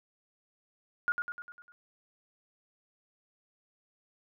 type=tone with echo; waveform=sine; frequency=1427 Hz; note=F6; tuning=37 cents sharp; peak=-24 dBFS; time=1.08-1.12 s; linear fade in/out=0 ms; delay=100 ms; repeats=6; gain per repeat=-5 dB; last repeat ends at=1.72 s; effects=none

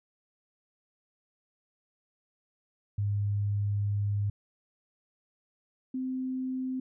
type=tone pair in turn; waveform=sine; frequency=102.1 / 258.6 Hz; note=G#2 / C4; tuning=-29 / -20 cents; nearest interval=octave + major third; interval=1609 cents; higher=second; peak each=-26 / -30 dBFS; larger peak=first; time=2.98-4.3 / 5.94-6.8 s; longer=first; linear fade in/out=5 ms; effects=none

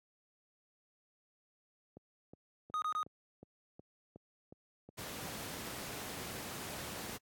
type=click train; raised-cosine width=2 ms; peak=-38 dBFS; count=10; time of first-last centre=1.97-5.255 s; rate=2.74 Hz
type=tone bursts; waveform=triangle; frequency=1244.5 Hz; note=D#6; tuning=in tune; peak=-31 dBFS; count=3; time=2.74-3.03 s; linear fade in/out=0 ms; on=80 ms; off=25 ms
type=noise; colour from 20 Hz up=pink; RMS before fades=-43 dBFS; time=4.97-7.18 s; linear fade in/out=20 ms
effects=high-pass 100 Hz 12 dB/octave + AAC 64 kbps

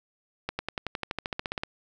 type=accelerating click train; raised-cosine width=0.3 ms; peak=-14 dBFS; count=16; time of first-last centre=0.49-1.635 s; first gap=100 ms; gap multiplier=0.96; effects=none

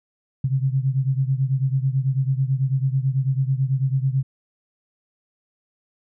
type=beating tone pair; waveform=sine; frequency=130.81 / 139.91 Hz; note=C3 / C#3; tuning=0 / +16 cents; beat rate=9.1 Hz; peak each=-20 / -23 dBFS; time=0.44-4.23 s; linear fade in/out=5 ms; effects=none

